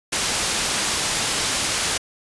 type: low-pass noise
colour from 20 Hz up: white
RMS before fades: -23 dBFS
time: 0.12-1.98 s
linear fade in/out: 10 ms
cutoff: 8100 Hz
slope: 12 dB/octave
effects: resampled to 24000 Hz